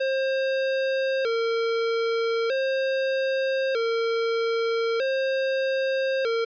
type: tone with vibrato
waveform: square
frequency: 493.9 Hz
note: B4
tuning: in tune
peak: -23 dBFS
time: 0-6.45 s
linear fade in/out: 10 ms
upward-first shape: square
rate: 0.4 Hz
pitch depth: 130 cents each way
effects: resampled to 11025 Hz + 10-bit